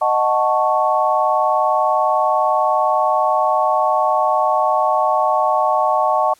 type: chord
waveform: sine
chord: D# half-diminished seventh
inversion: none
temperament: equal with one note detuned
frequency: 620.1 / 740 / 880 / 1108.7 Hz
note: D#5 / F#5 / A5 / C#6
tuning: -6 / 0 / 0 / 0 cents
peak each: -19 dBFS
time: 0.01-6.34 s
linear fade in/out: 10 ms
effects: white hiss -52 dBFS RMS until 6.39 s + low-pass 11000 Hz 12 dB/octave